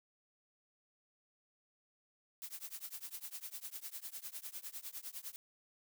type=noise with tremolo; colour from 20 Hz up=blue; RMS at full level=-43 dBFS; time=2.42-5.36 s; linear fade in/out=0 ms; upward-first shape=triangle; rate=9.9 Hz; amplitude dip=100%; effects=none